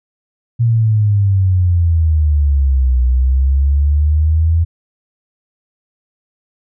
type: exponential two-way sweep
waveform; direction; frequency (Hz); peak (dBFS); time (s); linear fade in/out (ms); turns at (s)
sine; down then up; 118.7 to 61.74 to 83.7; -9; 0.59-4.65; 20; 3.02
effects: none

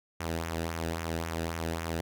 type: tone with flanger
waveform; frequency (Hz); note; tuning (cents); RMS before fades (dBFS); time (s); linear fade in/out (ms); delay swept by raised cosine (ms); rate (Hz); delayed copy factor
sawtooth; 82.41; E2; 0; -34; 0.2-2.01; 5; 0.22 to 0.95; 3.7; -0.6
effects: none

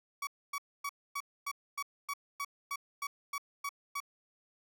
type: tone bursts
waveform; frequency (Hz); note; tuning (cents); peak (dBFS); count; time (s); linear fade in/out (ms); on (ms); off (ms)
30% pulse; 1131; C#6; +34; -32; 13; 0.22-4.003; 5; 51; 260
effects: none

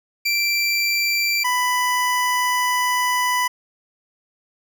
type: tone pair in turn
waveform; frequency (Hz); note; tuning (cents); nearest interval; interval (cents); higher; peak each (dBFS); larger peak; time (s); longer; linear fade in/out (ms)
25% pulse; 2349 / 993.1; D7 / B5; 0 / +9; octave + minor third; 1491; first; -14; neither; 0.25-1.44 / 1.44-3.48; second; 10
effects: none

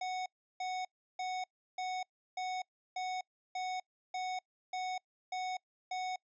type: tone bursts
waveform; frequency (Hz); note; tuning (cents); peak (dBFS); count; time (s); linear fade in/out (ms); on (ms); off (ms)
square; 740; F#5; 0; -36; 11; 0.01-6.16; 5; 250; 340
effects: noise-tail reverb RT60 0.1 s tail -26 dB re dry + resampled to 16000 Hz

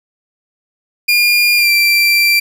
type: tone with pitch glide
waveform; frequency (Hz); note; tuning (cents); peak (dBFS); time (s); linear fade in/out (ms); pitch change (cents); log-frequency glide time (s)
30% pulse; 2416 to 2355; D7 to D7; +48 to +4; -6; 1.08-2.4; 10; -44; 1.56-1.7
effects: none

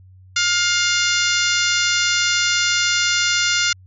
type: harmonic tone with a mistuned harmonic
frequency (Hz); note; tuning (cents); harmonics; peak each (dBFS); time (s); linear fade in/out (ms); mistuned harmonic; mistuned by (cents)
706; F5; +19; 2 / 3 / 4 / 5 / 6 / 7 / 8 / 9 / 10; -21 / -23 / -24 / -25 / -26 / -26 / -27 / -28 / -28; 0.36-3.73; 5; 9; -18
effects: added 93 Hz sine -43 dBFS peak until 3.86 s

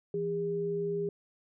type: tone pair together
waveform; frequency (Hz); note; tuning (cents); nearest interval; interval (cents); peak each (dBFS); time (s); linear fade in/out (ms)
sine; 167.44 / 405.2; E3 / G#4; +27 / -43; octave + minor third; 1530; -37 / -30; 0.14-1.09; 2
effects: none

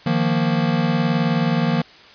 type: chord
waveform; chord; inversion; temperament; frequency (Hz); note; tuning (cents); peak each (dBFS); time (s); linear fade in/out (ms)
square; Eb suspended second; none; equal; 155.56 / 174.61 / 233.1; Eb3 / F3 / Bb3; 0 / 0 / 0; -22; 0.06-1.82; 5
effects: white hiss -45 dBFS RMS until 2.14 s + resampled to 11025 Hz

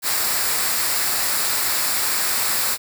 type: noise with comb filter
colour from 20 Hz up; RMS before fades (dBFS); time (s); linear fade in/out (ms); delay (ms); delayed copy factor
white; -21; 0.02-2.78; 50; 0.32; -0.5
effects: none

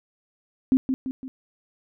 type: tone with echo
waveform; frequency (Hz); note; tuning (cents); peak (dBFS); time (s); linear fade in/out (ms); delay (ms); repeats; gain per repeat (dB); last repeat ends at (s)
sine; 261.6; C4; 0; -14; 0.72-0.77; 0; 170; 3; -6; 1.28
effects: none

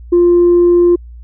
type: tone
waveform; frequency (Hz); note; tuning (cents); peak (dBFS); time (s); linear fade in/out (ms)
sine; 349.2; F4; 0; -4; 0.12-0.96; 10
effects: tanh soft clip ceiling -3 dBFS + added 59 Hz sine -30 dBFS peak until 1.23 s

